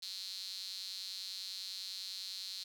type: tone with high-pass filter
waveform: sawtooth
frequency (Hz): 190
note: F#3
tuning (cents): +46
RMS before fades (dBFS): -44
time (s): 0.02-2.64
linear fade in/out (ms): 10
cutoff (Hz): 4200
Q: 8.1
effects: none